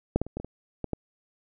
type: clicks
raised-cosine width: 2 ms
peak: -8 / -12 / -26 / -19 / -23 / -24 / -17 / -15 dBFS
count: 8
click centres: 0.16 / 0.216 / 0.266 / 0.37 / 0.4 / 0.446 / 0.843 / 0.933 s
effects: none